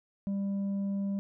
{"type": "tone with tanh clipping", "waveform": "sine", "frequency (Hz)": 198, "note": "G3", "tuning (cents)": 18, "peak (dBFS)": -30, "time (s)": [0.27, 1.19], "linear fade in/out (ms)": 0, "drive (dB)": 4, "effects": []}